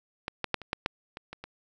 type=clicks; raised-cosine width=0.3 ms; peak=-16 / -13 / -9 / -26 / -12 / -10 / -23 / -24 / -24 dBFS; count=9; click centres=0.281 / 0.443 / 0.543 / 0.617 / 0.731 / 0.861 / 1.171 / 1.33 / 1.44 s; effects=none